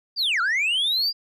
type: linear two-way sweep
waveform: sine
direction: down then up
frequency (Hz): 4892 to 1315 to 4892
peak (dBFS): -17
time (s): 0.16-1.13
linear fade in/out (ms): 50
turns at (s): 0.41
effects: tanh soft clip ceiling -19 dBFS